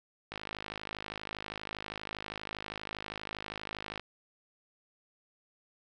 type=click train; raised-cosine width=0.3 ms; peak=-22 dBFS; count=194; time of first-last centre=0.32-3.996 s; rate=52.5 Hz; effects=none